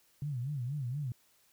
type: tone with vibrato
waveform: sine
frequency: 133.9 Hz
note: C3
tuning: 40 cents sharp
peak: -33 dBFS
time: 0.22-1.12 s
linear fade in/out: 2 ms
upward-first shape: sine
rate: 4.2 Hz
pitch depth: 200 cents each way
effects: white hiss -68 dBFS RMS until 1.52 s